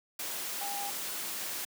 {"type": "tone in noise", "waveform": "sine", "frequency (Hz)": 805, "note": "G5", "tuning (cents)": 46, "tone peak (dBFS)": -37, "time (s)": [0.61, 0.9], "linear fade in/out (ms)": 5, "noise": "white", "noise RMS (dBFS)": -37, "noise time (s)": [0.19, 1.65], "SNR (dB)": -3, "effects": ["high-pass 200 Hz 12 dB/octave"]}